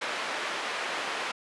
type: band-pass noise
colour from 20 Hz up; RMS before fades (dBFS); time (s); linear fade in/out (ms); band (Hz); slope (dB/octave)
white; -33; 0.01-1.32; 10; 410 to 2300; 12
effects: resampled to 24000 Hz